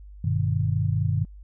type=chord; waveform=sine; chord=G augmented; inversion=none; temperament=just; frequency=98 / 122.5 / 153.12 Hz; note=G2 / B2 / D#3; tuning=0 / -14 / -27 cents; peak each=-24 / -26 / -26 dBFS; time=0.24-1.25 s; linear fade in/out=5 ms; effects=added 50 Hz sine -41 dBFS peak until 1.43 s